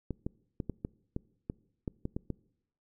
clicks, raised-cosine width 3 ms, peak -21 dBFS, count 11, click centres 0.107 / 0.265 / 0.602 / 0.697 / 0.849 / 1.164 / 1.499 / 1.878 / 2.054 / 2.165 / 2.303 s, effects noise-tail reverb RT60 0.8 s tail -24 dB re dry

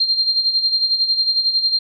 sine tone with tremolo, 4186 Hz, C8, in tune, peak -12 dBFS, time 0-1.79 s, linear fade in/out 5 ms, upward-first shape sine, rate 11 Hz, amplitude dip 65%, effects none

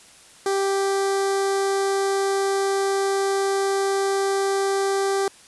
sawtooth tone with notch filter, 392 Hz, G4, in tune, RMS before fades -22 dBFS, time 0.46-5.28 s, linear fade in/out 2 ms, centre 2700 Hz, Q 1.3, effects white hiss -49 dBFS RMS until 5.47 s + resampled to 24000 Hz

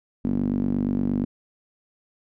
sawtooth tone with band-pass filter, 48.55 Hz, G1, 16 cents flat, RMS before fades -24 dBFS, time 0.24-1.25 s, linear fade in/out 10 ms, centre 240 Hz, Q 4.7, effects none

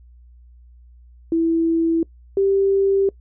sine tone pair in turn, 329.6 / 392 Hz, E4 / G4, 0 / 0 cents, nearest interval minor third, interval 300 cents, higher second, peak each -15 / -14 dBFS, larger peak second, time 1.32-2.03 / 2.37-3.09 s, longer second, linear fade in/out 2 ms, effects noise-tail reverb RT60 0.1 s tail -23 dB re dry + added 60 Hz sine -44 dBFS peak until 3.2 s

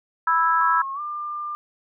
sine chord, E major, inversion second, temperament just, 988.9 / 1318.5 / 1648.1 Hz, B5 / E6 / G#6, +2 / 0 / -14 cents, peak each -21 / -19 / -25 dBFS, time 0.27-0.82 s, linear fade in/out 5 ms
sine tone with pitch glide, 1084 to 1195.8 Hz, C#6 to D6, -39 to +31 cents, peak -27 dBFS, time 0.61-1.55 s, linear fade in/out 0 ms, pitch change +170 cents, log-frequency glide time 0.94-1 s
effects none

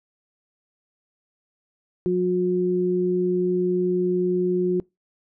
sine tone pair together, 180.9 / 361.1 Hz, F#3 / F#4, -39 / -42 cents, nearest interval octave, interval 1197 cents, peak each -24 / -20 dBFS, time 2.06-4.8 s, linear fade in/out 0 ms, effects noise-tail reverb RT60 0.2 s tail -24 dB re dry

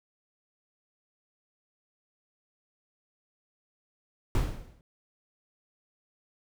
brown noise with exponential decay, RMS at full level -22 dBFS, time 4.35-4.81 s, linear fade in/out 1 ms, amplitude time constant 100 ms, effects none

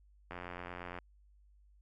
click train, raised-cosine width 0.5 ms, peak -28 dBFS, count 61, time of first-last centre 0.31-0.987 s, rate 88.6 Hz, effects added 50 Hz sine -61 dBFS peak until 1.81 s

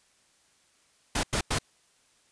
pink noise bursts, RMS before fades -27 dBFS, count 3, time 1.15-1.587 s, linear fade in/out 5 ms, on 83 ms, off 94 ms, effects white hiss -65 dBFS RMS until 2.31 s + resampled to 22050 Hz

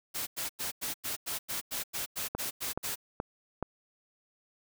white noise bursts, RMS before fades -35 dBFS, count 13, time 0.14-2.958 s, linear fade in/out 20 ms, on 130 ms, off 94 ms
click train, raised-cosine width 1 ms, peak -18 dBFS, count 4, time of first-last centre 2.35-3.627 s, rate 2.35 Hz
effects none

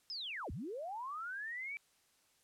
sine linear two-way sweep, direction down then up, 5274 to 53.4 to 2336 Hz, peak -40 dBFS, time 0.1-1.77 s, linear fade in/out 0 ms, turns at 0.51 s, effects white hiss -72 dBFS RMS until 2.43 s + low-pass 11000 Hz 12 dB/octave

